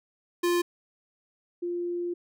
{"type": "tone pair in turn", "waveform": ["square", "sine"], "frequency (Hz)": [349.2, 349.2], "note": ["F4", "F4"], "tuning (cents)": [0, 0], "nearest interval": "unison", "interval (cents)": 0, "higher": "neither", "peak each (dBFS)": [-23, -28], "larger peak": "first", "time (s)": [[0.43, 0.62], [1.62, 2.14]], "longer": "second", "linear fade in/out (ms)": 10, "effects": []}